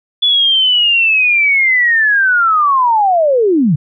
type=linear sweep; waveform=sine; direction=down; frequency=3449 to 130.81 Hz; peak=-8 dBFS; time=0.22-3.76 s; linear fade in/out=10 ms; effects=none